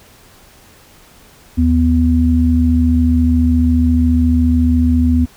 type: tone pair together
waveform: sine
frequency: 77.78 / 247.6 Hz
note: D#2 / B3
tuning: 0 / +5 cents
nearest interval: octave + minor sixth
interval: 2005 cents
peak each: -12 dBFS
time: 1.57-5.26 s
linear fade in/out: 20 ms
effects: pink hiss -45 dBFS RMS until 5.36 s